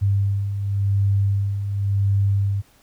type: beating tone pair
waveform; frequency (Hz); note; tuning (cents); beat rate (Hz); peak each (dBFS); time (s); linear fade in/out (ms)
sine; 98.7 / 99.62; G2 / G2; +12 / +28; 0.92; -26 / -18; 0.01-2.62; 20
effects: pink hiss -56 dBFS RMS until 2.82 s

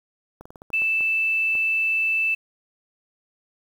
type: clicks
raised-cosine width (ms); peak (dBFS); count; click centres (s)
1; -27; 9; 0.41 / 0.455 / 0.505 / 0.558 / 0.619 / 0.703 / 0.82 / 1.008 / 1.553
type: tone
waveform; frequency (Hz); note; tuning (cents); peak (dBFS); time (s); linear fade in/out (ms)
sine; 2642; E7; +3; -19; 0.73-2.35; 10
effects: 8-bit

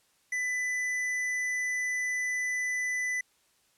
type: tone with tanh clipping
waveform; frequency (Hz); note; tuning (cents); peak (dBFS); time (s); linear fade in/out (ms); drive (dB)
triangle; 1996; B6; +18; -30; 0.32-3.21; 5; 15
effects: white hiss -68 dBFS RMS until 3.77 s + low-pass 11000 Hz 12 dB/octave

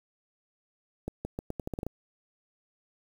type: accelerating click train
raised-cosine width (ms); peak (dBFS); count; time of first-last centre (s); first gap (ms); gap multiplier
2; -20; 10; 1.08-1.866; 170; 0.82
effects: 8-bit

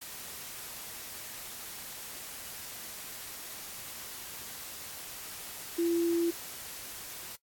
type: tone in noise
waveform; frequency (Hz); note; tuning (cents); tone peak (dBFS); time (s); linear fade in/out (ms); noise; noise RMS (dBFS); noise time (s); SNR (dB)
sine; 339.3; F4; -50; -25; 5.78-6.31; 10; white; -43; 0.01-7.36; +15
effects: noise-tail reverb RT60 0.1 s tail -19 dB re dry + AAC 64 kbps

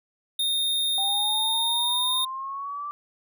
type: tone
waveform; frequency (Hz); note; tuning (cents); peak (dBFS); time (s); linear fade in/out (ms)
square; 3678; A#7; -24; -23; 0.39-2.25; 5
type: linear sweep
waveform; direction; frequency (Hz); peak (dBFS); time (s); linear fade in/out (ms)
sine; up; 783 to 1174.7; -30; 0.98-2.91; 0
effects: none

